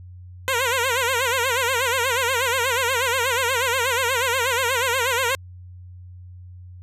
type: tone with vibrato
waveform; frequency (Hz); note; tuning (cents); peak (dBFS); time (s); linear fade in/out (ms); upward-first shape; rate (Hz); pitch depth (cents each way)
10% pulse; 499.3; B4; +19; -11; 0.48-5.35; 0; sine; 8.3; 140
effects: added 90 Hz sine -38 dBFS peak until 6.82 s + resampled to 32000 Hz